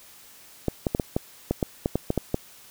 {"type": "clicks", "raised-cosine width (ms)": 2, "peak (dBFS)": -9, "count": 12, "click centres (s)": [0.683, 0.868, 0.949, 0.998, 1.165, 1.51, 1.628, 1.859, 1.956, 2.104, 2.177, 2.344], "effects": ["white hiss -50 dBFS RMS until 2.7 s"]}